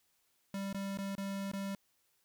square tone with dropouts, 196.6 Hz, G3, 5 cents sharp, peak -37 dBFS, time 0.54-1.75 s, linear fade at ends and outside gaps 2 ms, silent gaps 0.729-0.745 / 0.974-0.986 / 1.153-1.18 / 1.516-1.534 s, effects white hiss -75 dBFS RMS until 2.24 s

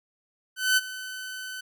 sawtooth tone with ADSR envelope, 1515 Hz, F#6, 40 cents sharp, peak -14 dBFS, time 0.56-1.61 s, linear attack 210 ms, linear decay 30 ms, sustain -17 dB, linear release 8 ms, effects none

